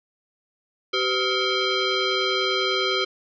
sine tone with frequency modulation, 1396.9 Hz, F6, in tune, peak -20 dBFS, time 0.93-3.05 s, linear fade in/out 10 ms, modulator 890 Hz, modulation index 3.1, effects none

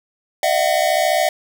square tone cluster, 610 / 671 / 745 Hz, D#5 / E5 / F#5, -34 / +31 / +12 cents, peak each -20 dBFS, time 0.43-1.29 s, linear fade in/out 2 ms, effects none

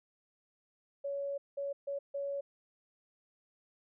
sine tone bursts at uneven times, 561 Hz, C#5, 21 cents sharp, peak -34 dBFS, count 4, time 1.04-1.38 / 1.57-1.73 / 1.87-1.99 / 2.14-2.41 s, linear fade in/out 10 ms, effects none

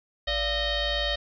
sine tone with frequency modulation, 1851 Hz, A#6, 13 cents flat, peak -24 dBFS, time 0.27-1.16 s, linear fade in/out 10 ms, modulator 635 Hz, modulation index 3.6, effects none

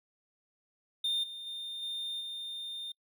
triangle tone with level steps, 3626 Hz, A#7, 49 cents flat, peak -27 / -39 / -36 / -33 / -36 dBFS, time 1.04-2.92 s, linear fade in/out 5 ms, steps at 1.23 / 1.46 / 1.82 / 2.2 s, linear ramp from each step 10 ms, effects noise-tail reverb RT60 0.1 s tail -26 dB re dry

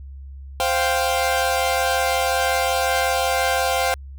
sawtooth chord, C suspended fourth, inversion none, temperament equal, 523.3 / 698.5 / 784 Hz, C5 / F5 / G5, 0 / 0 / 0 cents, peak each -19 dBFS, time 0.6-3.94 s, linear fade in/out 0 ms, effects added 68 Hz sine -34 dBFS peak until 4.18 s

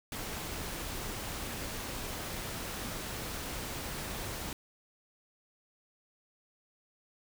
pink noise, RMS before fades -39 dBFS, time 0.12-4.53 s, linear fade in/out 2 ms, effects none

